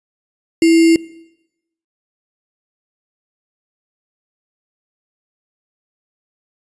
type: tone with sample-and-hold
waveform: sine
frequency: 329.2 Hz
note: E4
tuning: 2 cents flat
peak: -7 dBFS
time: 0.62-0.96 s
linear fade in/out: 2 ms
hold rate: 2450 Hz
effects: noise-tail reverb RT60 0.9 s tail -21 dB re dry + resampled to 22050 Hz